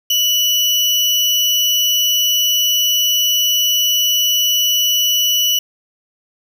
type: tone with sample-and-hold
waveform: sine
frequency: 2960 Hz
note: F#7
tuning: in tune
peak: -12 dBFS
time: 0.1-5.59 s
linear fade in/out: 5 ms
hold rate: 8820 Hz
effects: none